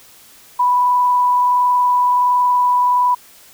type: tone with frequency modulation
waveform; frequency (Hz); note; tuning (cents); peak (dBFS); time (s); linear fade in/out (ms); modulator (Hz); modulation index
sine; 987.8; B5; 0; -11; 0.59-3.15; 10; 21.4; 0.34
effects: white hiss -45 dBFS RMS until 3.53 s